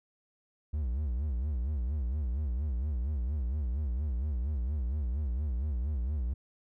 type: tone with vibrato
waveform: triangle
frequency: 67.2 Hz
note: C2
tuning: 47 cents sharp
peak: -27 dBFS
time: 0.73-6.34 s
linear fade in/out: 10 ms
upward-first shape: sine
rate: 4.3 Hz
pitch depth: 240 cents each way
effects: none